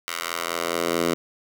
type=tone with high-pass filter sweep; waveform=10% pulse; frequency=84.6 Hz; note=E2; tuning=45 cents sharp; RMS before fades=-26 dBFS; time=0.08-1.14 s; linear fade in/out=0 ms; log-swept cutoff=1600 to 260 Hz; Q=0.88; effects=none